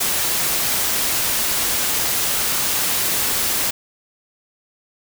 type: noise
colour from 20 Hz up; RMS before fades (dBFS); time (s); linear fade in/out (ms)
white; -20; 0-3.71; 10
effects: none